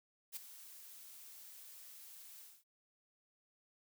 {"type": "noise with ADSR envelope", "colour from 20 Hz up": "blue", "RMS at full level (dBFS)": -42, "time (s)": [0.32, 2.64], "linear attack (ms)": 43, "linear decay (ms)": 12, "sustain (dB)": -13, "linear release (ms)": 220, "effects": []}